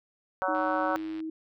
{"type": "harmonic tone", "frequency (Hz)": 187.1, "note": "F#3", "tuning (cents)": 20, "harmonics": [3, 4, 5, 6, 7, 8], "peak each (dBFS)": [-31, -32, -33, -34, -34, -35], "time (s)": [0.42, 0.96], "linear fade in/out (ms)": 0}
{"type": "tone with pitch glide", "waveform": "sine", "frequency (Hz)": [311.1, 318.4], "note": ["D#4", "D#4"], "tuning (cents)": [0, 40], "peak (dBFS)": -32, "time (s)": [0.48, 1.3], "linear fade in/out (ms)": 5, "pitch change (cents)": 40, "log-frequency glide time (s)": [0.87, 0.95]}
{"type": "click train", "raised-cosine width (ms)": 0.3, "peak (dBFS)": -32, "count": 66, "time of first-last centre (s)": [0.55, 1.203], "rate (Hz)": 99.5}
{"effects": []}